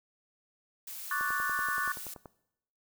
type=noise; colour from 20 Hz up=blue; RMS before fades=-42 dBFS; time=0.87-2.14 s; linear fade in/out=5 ms
type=chord; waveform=sine; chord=D major seventh; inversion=third; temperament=equal; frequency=1108.7 / 1174.7 / 1480 / 1760 Hz; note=C#6 / D6 / F#6 / A6; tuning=0 / 0 / 0 / 0 cents; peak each=-36 / -36 / -33 / -35 dBFS; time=1.11-1.92 s; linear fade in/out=2 ms
type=click train; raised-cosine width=1 ms; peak=-31 dBFS; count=12; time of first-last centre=1.21-2.258 s; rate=10.5 Hz
effects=noise-tail reverb RT60 0.8 s tail -20 dB re dry